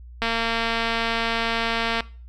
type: click train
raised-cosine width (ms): 0.3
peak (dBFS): -8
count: 410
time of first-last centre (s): 0.22-2.006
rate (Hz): 229
effects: noise-tail reverb RT60 0.4 s tail -20 dB re dry + added 60 Hz sine -39 dBFS peak until 2.28 s